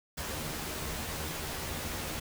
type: noise with comb filter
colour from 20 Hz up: pink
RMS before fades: -37 dBFS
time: 0.17-2.2 s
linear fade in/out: 10 ms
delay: 13 ms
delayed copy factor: +0.6
effects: none